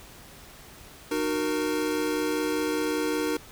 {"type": "chord", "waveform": "square", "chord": "D# minor", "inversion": "none", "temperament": "equal with one note detuned", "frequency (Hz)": [304.9, 370, 466.2], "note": ["D#4", "F#4", "A#4"], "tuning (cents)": [-35, 0, 0], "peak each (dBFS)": [-29, -33, -30], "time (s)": [1.11, 3.37], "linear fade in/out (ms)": 5, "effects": ["pink hiss -48 dBFS RMS until 3.51 s"]}